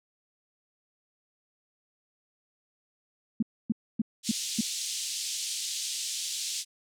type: tone bursts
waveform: sine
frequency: 222.7 Hz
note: A3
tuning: 21 cents sharp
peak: -22 dBFS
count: 5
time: 3.4-4.61 s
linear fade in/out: 5 ms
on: 26 ms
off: 270 ms
type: band-pass noise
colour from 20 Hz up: white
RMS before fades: -34 dBFS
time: 4.23-6.65 s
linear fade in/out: 50 ms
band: 3100 to 8200 Hz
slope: 24 dB/octave
effects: none